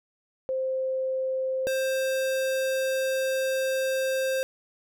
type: tone pair in turn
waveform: sine / square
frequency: 523.3 / 527.5 Hz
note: C5 / C5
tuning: 0 / +14 cents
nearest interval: unison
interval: 14 cents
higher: second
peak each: -25 dBFS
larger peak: neither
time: 0.49-1.67 / 1.67-4.43 s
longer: second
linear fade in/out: 0 ms
effects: none